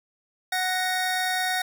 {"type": "tone pair together", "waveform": "25% pulse", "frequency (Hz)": [740, 1864.7], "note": ["F#5", "A#6"], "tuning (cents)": [0, 0], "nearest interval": "octave + major third", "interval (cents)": 1600, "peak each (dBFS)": [-22, -24], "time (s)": [0.52, 1.62], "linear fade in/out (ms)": 5, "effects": []}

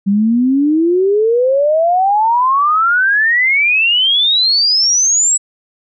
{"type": "exponential sweep", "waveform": "sine", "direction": "up", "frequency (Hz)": [193.6, 7880], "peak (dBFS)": -9, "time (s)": [0.06, 5.38], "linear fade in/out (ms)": 20, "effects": []}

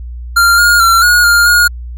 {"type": "tone with pitch steps", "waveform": "square", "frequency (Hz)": [1390, 1424, 1362, 1444, 1407, 1434], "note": ["F6", "F6", "F6", "F#6", "F6", "F6"], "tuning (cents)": [-9, 33, -44, -43, 12, 45], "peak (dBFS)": -6, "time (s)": [0.36, 1.68], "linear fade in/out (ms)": 10, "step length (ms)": 220, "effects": ["added 60 Hz sine -22 dBFS peak until 1.97 s"]}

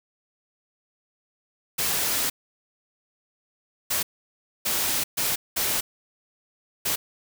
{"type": "noise bursts at uneven times", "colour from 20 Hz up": "white", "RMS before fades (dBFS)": -25, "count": 6, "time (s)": [[1.78, 2.3], [3.9, 4.03], [4.65, 5.04], [5.17, 5.36], [5.56, 5.81], [6.85, 6.96]], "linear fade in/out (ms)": 10, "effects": []}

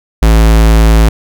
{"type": "tone", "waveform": "square", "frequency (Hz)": 55, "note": "A1", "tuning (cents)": 0, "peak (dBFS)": -4, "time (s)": [0.22, 1.09], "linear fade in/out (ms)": 5, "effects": []}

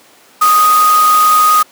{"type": "tone in noise", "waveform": "sine", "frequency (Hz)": 1244.5, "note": "D#6", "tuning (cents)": 0, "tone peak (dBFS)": -6, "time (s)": [0.41, 1.63], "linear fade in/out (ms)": 10, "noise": "white", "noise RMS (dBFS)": -19, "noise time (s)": [0.41, 1.63], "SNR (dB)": 10, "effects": ["pink hiss -44 dBFS RMS until 1.71 s", "high-pass 300 Hz 12 dB/octave"]}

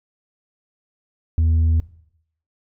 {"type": "tone", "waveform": "sine", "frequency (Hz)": 81, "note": "E2", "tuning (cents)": -30, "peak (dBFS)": -11, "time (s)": [1.38, 1.8], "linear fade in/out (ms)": 0, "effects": ["noise-tail reverb RT60 0.7 s tail -20 dB re dry", "tanh soft clip ceiling -13 dBFS"]}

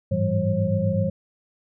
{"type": "tone cluster", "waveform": "sine", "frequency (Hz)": [99.6, 107.5, 166.3, 193.7, 540], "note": ["G2", "A2", "E3", "G3", "C#5"], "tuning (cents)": [28, -40, 16, -20, -45], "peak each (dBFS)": -26, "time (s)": [0.11, 1.1], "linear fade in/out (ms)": 10, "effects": []}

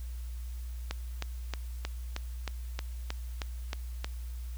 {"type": "click train", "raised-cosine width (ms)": 0.2, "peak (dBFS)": -17, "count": 11, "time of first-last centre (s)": [0.91, 4.045], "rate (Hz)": 3.19, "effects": ["added 60 Hz sine -36 dBFS peak until 4.57 s", "white hiss -57 dBFS RMS until 4.57 s"]}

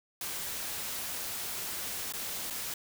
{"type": "noise with dropouts", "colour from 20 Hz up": "white", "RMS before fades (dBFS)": -37, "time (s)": [0.21, 2.74], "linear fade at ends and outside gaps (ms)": 2, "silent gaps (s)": [[2.124, 2.136], [2.501, 2.506]], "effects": []}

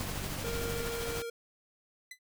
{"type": "noise with tremolo", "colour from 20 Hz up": "pink", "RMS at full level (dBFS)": -37, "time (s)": [0, 1.22], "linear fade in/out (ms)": 0, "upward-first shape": "sine", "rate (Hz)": 13, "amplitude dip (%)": 30}
{"type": "click train", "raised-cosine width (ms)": 5, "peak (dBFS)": -31, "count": 42, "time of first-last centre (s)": [0.01, 0.868], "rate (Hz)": 47.8}
{"type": "tone with vibrato", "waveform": "square", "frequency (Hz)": 466.2, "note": "A#4", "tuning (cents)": 0, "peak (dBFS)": -37, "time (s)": [0.44, 1.3], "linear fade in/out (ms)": 5, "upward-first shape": "triangle", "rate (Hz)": 19, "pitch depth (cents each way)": 14}
{"type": "tone with exponential decay", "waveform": "sawtooth", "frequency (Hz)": 2009, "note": "B6", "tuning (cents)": 29, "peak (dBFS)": -37, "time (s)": [2.11, 2.19], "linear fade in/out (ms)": 5, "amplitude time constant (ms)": 16}
{"effects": []}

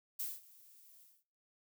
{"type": "noise with ADSR envelope", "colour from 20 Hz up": "violet", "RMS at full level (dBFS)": -38, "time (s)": [0.19, 1.24], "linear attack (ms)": 10, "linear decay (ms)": 200, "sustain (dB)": -23, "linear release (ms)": 230, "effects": ["noise-tail reverb RT60 0.6 s tail -25 dB re dry"]}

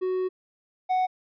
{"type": "tone pair in turn", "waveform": "triangle", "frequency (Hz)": [370.8, 741.6], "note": ["F#4", "F#5"], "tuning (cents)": [4, 4], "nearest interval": "octave", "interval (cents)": 1200, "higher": "second", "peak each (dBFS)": [-22, -19], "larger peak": "second", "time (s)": [[0.01, 0.29], [0.89, 1.07]], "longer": "first", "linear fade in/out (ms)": 20, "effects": ["resampled to 11025 Hz"]}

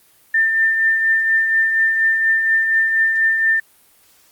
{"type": "tone with tremolo", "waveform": "sine", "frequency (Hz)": 1794, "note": "A6", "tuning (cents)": 33, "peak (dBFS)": -11, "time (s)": [0.34, 3.6], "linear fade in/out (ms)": 5, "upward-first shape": "triangle", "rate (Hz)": 4.2, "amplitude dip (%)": 45, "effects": ["white hiss -53 dBFS RMS until 4.31 s", "Opus 32 kbps"]}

